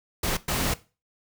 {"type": "noise bursts at uneven times", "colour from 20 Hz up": "pink", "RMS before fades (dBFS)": -26, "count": 2, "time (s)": [[0.23, 0.37], [0.48, 0.74]], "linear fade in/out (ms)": 5, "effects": ["noise-tail reverb RT60 0.3 s tail -17 dB re dry"]}